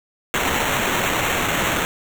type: noise with sample-and-hold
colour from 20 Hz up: white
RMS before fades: -21 dBFS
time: 0.34-1.85 s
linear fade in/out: 0 ms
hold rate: 4900 Hz
effects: none